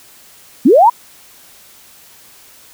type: linear sweep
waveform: sine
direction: up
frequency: 207.7 to 1003 Hz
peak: -4 dBFS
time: 0.65-0.9 s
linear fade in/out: 10 ms
effects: white hiss -43 dBFS RMS until 2.73 s